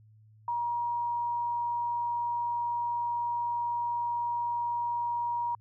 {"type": "tone", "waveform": "sine", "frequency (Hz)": 951, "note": "A#5", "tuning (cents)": 34, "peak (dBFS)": -28, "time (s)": [0.48, 5.55], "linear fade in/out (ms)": 2, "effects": ["added 108 Hz sine -55 dBFS peak until 5.6 s"]}